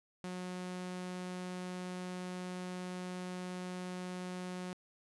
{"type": "tone", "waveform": "sawtooth", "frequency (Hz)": 181.7, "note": "F#3", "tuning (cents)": -31, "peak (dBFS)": -36, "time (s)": [0.24, 4.73], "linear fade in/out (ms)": 0, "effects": ["resampled to 24000 Hz"]}